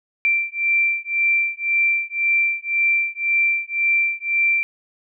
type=beating tone pair; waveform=sine; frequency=2352 / 2353.9 Hz; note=D7 / D7; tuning=+2 / +3 cents; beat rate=1.9 Hz; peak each=-20 / -20 dBFS; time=0.25-4.63 s; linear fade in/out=0 ms; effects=none